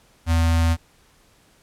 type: tone with notch filter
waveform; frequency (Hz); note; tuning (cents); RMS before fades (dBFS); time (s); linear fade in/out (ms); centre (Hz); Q
square; 82.41; E2; 0; -18; 0.26-0.77; 50; 410; 1.8
effects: pink hiss -57 dBFS RMS until 1.62 s + low-pass 12000 Hz 12 dB/octave

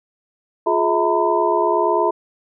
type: tone cluster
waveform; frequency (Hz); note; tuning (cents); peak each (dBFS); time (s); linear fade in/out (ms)
sine; 352.9 / 421.5 / 648 / 920 / 1001; F4 / G#4 / E5 / A#5 / B5; +18 / +26 / -30 / -23 / +23; -21; 0.66-2.11; 10
effects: none

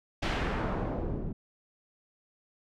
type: noise with low-pass filter sweep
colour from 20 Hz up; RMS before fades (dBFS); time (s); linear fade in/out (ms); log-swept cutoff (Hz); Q
pink; -32; 0.22-1.33; 10; 3700 to 260; 0.88
effects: none

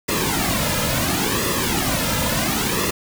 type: noise with flanger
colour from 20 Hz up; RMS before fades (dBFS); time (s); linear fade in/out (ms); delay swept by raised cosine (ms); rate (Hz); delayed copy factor
pink; -21; 0.08-2.91; 10; 1.3 to 2.7; 0.72; -0.75
effects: none

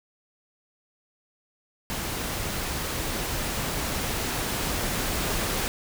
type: noise with level ramp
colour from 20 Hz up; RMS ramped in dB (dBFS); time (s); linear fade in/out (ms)
pink; -31 to -27; 1.9-5.68; 0
effects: none

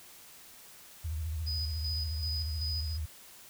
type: tone with vibrato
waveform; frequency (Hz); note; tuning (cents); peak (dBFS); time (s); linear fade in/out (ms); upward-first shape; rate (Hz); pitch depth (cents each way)
sine; 79.1; D#2; +29; -32; 1.04-3.06; 10; sine; 14; 120
type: tone with tremolo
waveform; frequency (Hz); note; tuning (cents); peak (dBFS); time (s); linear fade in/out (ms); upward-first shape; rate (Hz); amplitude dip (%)
sine; 4978; D#8; 0; -34; 1.46-2.98; 20; square; 2.6; 55
effects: white hiss -53 dBFS RMS until 3.49 s

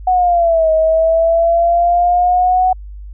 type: exponential two-way sweep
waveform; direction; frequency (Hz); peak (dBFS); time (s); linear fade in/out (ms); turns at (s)
sine; down then up; 744 to 633 to 744; -9; 0.07-2.73; 5; 0.71
effects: added 50 Hz sine -28 dBFS peak until 3.13 s

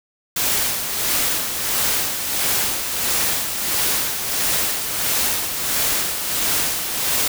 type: noise with tremolo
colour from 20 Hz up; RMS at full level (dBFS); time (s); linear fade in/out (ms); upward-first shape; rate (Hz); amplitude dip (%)
white; -19; 0.36-7.28; 5; sine; 1.5; 50
effects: none

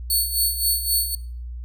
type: tone with tremolo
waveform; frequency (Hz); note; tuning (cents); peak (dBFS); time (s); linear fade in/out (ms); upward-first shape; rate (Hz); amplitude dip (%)
5% pulse; 4435; C#8; 0; -10; 0.1-1.15; 2; sine; 3.8; 70
effects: noise-tail reverb RT60 0.5 s tail -21 dB re dry + added 60 Hz sine -30 dBFS peak until 1.64 s

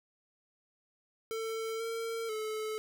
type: tone with pitch steps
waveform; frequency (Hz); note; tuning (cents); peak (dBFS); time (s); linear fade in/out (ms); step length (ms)
square; 447.4 / 456 / 433.2; A4 / A#4 / A4; +29 / -38 / -27; -35; 1.31-2.78; 0; 490
effects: none

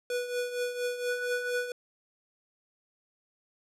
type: tone with tremolo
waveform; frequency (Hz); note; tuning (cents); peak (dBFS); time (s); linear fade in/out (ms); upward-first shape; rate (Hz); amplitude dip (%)
square; 490.5; B4; -12; -28; 0.1-1.72; 2; triangle; 4.3; 70
type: tone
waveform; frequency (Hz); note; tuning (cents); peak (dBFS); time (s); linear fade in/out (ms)
sine; 1480; F#6; 0; -34; 1.07-1.69; 50
effects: low-pass 12000 Hz 12 dB/octave

